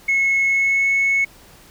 sine tone with pitch glide, 2184 to 2200 Hz, C#7 to C#7, -26 to -14 cents, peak -13 dBFS, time 0.08-1.25 s, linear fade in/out 10 ms, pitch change +12 cents, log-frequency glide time 0.46-0.87 s, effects tanh soft clip ceiling -12 dBFS + pink hiss -47 dBFS RMS until 1.7 s

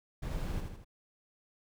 brown noise with echo, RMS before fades -37 dBFS, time 0.22-0.61 s, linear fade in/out 10 ms, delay 79 ms, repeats 3, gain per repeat -5 dB, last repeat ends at 0.847 s, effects none

